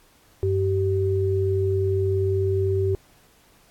sine tone pair together, 95.86 / 385.9 Hz, G2 / G4, -38 / -27 cents, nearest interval 2 octaves, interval 2411 cents, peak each -22 dBFS, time 0.43-2.95 s, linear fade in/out 0 ms, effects pink hiss -57 dBFS RMS until 3.7 s + AAC 64 kbps

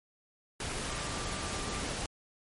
sine tone in noise, 1184 Hz, D6, 14 cents sharp, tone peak -45 dBFS, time 0.9-1.82 s, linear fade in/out 2 ms, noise pink, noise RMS -36 dBFS, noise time 0.6-2.06 s, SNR -12 dB, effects MP3 48 kbps

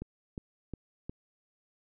click train, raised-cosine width 3 ms, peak -25 dBFS, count 4, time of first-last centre 0.02-1.095 s, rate 2.79 Hz, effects none

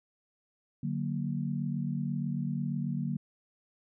sine chord, D augmented, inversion none, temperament equal, 146.83 / 185 / 233.1 Hz, D3 / F#3 / A#3, 0 / 0 / 0 cents, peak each -33 / -35 / -35 dBFS, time 0.83-3.17 s, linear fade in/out 5 ms, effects none

